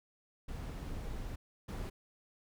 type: noise bursts at uneven times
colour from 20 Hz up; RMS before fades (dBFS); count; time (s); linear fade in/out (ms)
brown; -41; 2; 0.48-1.36 / 1.68-1.9; 10
effects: none